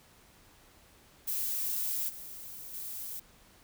violet noise with level steps, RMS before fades -33 / -45 / -40 dBFS, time 1.27-3.2 s, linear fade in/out 10 ms, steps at 2.08 / 2.73 s, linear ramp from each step 20 ms, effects pink hiss -60 dBFS RMS until 3.63 s

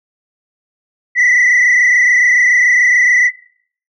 sine tone with frequency modulation, 1975.5 Hz, B6, in tune, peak -5 dBFS, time 1.15-3.31 s, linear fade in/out 50 ms, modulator 27 Hz, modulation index 2.2, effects noise-tail reverb RT60 0.6 s tail -25 dB re dry + tanh soft clip ceiling -6 dBFS

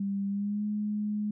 sine tone with pitch glide, 198.3 to 209.6 Hz, G3 to G#3, +20 to +16 cents, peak -28 dBFS, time 0-1.31 s, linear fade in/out 5 ms, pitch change +96 cents, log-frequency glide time 0.28-0.64 s, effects none

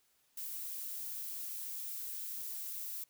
violet noise, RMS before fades -42 dBFS, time 0.37-3.04 s, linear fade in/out 5 ms, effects white hiss -73 dBFS RMS until 3.09 s

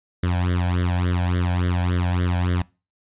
sawtooth tone with flanger, 89.1 Hz, F2, 35 cents sharp, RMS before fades -21 dBFS, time 0.23-2.62 s, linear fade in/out 5 ms, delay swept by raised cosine 0.58 to 1.27 ms, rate 3.5 Hz, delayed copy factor +1, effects noise-tail reverb RT60 0.3 s tail -23 dB re dry + resampled to 8000 Hz

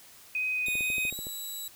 sine tone with vibrato, 2500 Hz, D#7, 8 cents sharp, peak -27 dBFS, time 0.35-1.1 s, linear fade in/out 2 ms, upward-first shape triangle, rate 2 Hz, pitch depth 13 cents each way
10% pulse tone with pitch glide, 3703 to 3916 Hz, A#7 to B7, -12 to -15 cents, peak -29 dBFS, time 0.66-1.68 s, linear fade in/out 2 ms, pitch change +97 cents, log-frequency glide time 1.07-1.18 s
clicks, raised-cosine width 2 ms, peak -29 dBFS, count 9, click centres 0.684 / 0.754 / 0.808 / 0.902 / 0.982 / 1.052 / 1.126 / 1.19 / 1.269 s
effects white hiss -53 dBFS RMS until 1.75 s

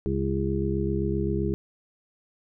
harmonic tone, 67.7 Hz, C#2, 40 cents flat, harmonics 1 / 2 / 3 / 5 / 6, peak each -30 / -30 / -30 / -30 / -30 dBFS, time 0.06-1.54 s, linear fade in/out 0 ms, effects none

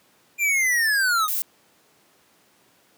square linear sweep, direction down, 2406 to 1210 Hz, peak -19 dBFS, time 0.38-1.29 s, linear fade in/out 50 ms
violet noise, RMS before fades -25 dBFS, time 1.28-1.42 s, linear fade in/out 0 ms
effects pink hiss -59 dBFS RMS until 2.97 s + high-pass 200 Hz 12 dB/octave

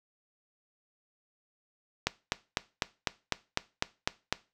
click train, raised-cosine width 0.2 ms, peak -8 dBFS, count 10, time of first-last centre 2.07-4.326 s, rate 3.99 Hz, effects noise-tail reverb RT60 0.3 s tail -19 dB re dry

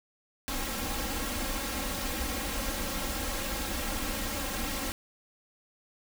pink noise with comb filter, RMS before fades -33 dBFS, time 0.48-4.92 s, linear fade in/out 0 ms, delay 3.7 ms, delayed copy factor +1, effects none

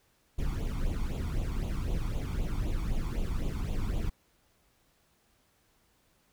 brown noise with flanger, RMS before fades -31 dBFS, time 0.38-4.1 s, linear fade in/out 10 ms, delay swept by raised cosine 0.28 to 0.91 ms, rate 3.9 Hz, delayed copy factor +0.75, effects pink hiss -69 dBFS RMS until 6.32 s

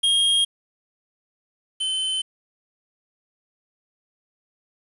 square tone pair in turn, 3245 / 3063 Hz, G#7 / G7, -41 / -41 cents, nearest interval minor second, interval 100 cents, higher first, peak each -17 / -23 dBFS, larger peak first, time 0.03-0.45 / 1.8-2.22 s, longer neither, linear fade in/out 10 ms, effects resampled to 24000 Hz + 8-bit

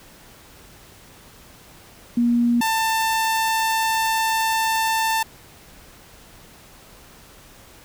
sine / sawtooth tone pair in turn, 238.1 / 891.4 Hz, A#3 / A5, +37 / +22 cents, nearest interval octave + major seventh, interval 2285 cents, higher second, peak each -15 dBFS, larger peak neither, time 2.17-2.61 / 2.61-5.23 s, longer second, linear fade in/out 5 ms, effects pink hiss -47 dBFS RMS until 7.84 s

